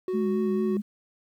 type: tone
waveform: triangle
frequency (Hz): 370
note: F#4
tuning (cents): 0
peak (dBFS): -24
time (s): 0.08-0.77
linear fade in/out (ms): 2
type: tone with vibrato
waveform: sine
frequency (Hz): 210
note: G#3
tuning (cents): +19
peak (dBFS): -25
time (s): 0.13-0.82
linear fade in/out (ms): 20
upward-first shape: sine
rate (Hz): 4.4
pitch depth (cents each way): 52
effects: 10-bit